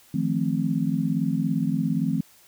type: chord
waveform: sine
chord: F dominant seventh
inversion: third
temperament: just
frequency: 157.15 / 174.61 / 218.3 / 261.9 Hz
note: Eb3 / F3 / A3 / C4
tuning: +18 / 0 / -13 / +2 cents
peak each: -27 dBFS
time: 0.14-2.21 s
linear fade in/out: 5 ms
effects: white hiss -55 dBFS RMS until 2.47 s